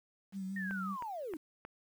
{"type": "tone with vibrato", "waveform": "sine", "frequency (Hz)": 192, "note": "G3", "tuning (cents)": -36, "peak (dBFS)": -37, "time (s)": [0.32, 0.97], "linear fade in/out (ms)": 50, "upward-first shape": "sine", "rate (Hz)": 5.5, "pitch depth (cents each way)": 37}
{"type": "linear sweep", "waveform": "sine", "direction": "down", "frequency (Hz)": [1864.7, 279.7], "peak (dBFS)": -38, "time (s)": [0.56, 1.37], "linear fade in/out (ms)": 5}
{"type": "click train", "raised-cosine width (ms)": 0.5, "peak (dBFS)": -30, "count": 4, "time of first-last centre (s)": [0.71, 1.65], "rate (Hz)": 3.19}
{"effects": ["10-bit"]}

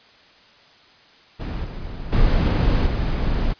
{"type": "noise with level steps", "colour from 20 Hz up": "brown", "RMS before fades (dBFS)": [-26, -31, -17, -21], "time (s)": [1.39, 3.54], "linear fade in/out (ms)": 20, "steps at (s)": [1.64, 2.12, 2.86], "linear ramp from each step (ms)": 10, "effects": ["white hiss -51 dBFS RMS until 3.59 s", "resampled to 11025 Hz"]}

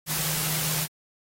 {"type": "tone in noise", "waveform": "sine", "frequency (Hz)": 155.56, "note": "D#3", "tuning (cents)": 0, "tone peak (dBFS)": -33, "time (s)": [0.06, 0.88], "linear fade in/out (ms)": 50, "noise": "white", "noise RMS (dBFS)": -28, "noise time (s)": [0.06, 0.88], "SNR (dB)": -8, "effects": ["AAC 48 kbps"]}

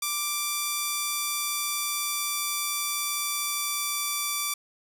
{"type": "tone with pitch glide", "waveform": "5% pulse", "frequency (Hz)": [1174.7, 1165.2], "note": ["D6", "D6"], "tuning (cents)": [0, -14], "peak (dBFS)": -15, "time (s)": [0.02, 4.54], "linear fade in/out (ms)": 5, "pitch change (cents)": -14, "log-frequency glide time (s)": [0.71, 4.4], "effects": []}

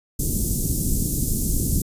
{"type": "band-stop noise", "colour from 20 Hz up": "pink", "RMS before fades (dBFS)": -22, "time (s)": [0.19, 1.82], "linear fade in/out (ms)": 5, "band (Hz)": [310, 7000], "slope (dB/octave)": 24, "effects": ["resampled to 32000 Hz"]}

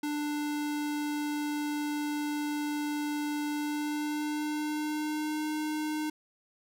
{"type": "tone with pitch glide", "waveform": "square", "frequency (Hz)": [295.8, 305.9], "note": ["D4", "D#4"], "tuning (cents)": [13, -29], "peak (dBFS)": -31, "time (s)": [0.03, 6.1], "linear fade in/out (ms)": 5, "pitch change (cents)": 58, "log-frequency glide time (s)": [3.52, 5.45], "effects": []}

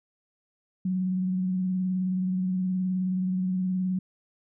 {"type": "tone with vibrato", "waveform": "sine", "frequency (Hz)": 185, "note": "F#3", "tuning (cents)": 0, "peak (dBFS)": -24, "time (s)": [0.85, 3.99], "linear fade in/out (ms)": 5, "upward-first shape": "sine", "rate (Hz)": 19, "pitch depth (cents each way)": 30, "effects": []}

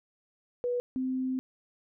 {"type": "tone pair in turn", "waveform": "sine", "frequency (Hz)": [488.7, 258.9], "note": ["B4", "C4"], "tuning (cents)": [-18, -18], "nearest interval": "major seventh", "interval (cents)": 1100, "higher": "first", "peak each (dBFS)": [-27, -28], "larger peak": "first", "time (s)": [[0.64, 0.8], [0.96, 1.39]], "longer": "second", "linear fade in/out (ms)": 0, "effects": []}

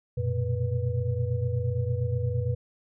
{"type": "tone cluster", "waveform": "sine", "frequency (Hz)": [91.1, 118.1, 126.7, 488.8], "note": ["F#2", "A#2", "B2", "B4"], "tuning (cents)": [-26, 23, 45, -18], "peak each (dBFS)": [-30, -27, -34, -34], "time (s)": [0.17, 2.55], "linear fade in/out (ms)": 10, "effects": []}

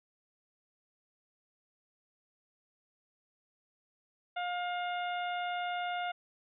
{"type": "harmonic tone", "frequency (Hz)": 710, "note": "F5", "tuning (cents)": 28, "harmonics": [1, 2, 3, 4, 5], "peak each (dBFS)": [-34, -40, -44, -46, -48], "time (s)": [4.36, 6.12], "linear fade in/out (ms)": 10, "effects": []}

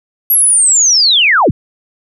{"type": "linear sweep", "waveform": "sine", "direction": "down", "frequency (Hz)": [11710, 51.91], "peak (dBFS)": -6, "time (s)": [0.3, 1.51], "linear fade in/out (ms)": 5, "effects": []}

